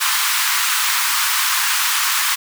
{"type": "high-pass noise", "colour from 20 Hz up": "pink", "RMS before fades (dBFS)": -18, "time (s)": [0, 2.36], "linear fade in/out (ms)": 20, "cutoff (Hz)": 980, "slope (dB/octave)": 48, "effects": []}